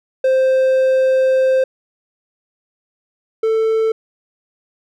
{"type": "tone pair in turn", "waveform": "triangle", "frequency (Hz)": [523.3, 443.9], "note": ["C5", "A4"], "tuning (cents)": [0, 15], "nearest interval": "minor third", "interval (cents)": 285, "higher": "first", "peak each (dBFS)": [-9, -11], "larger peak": "first", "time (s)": [[0.24, 1.64], [3.43, 3.92]], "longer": "first", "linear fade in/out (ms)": 5, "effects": []}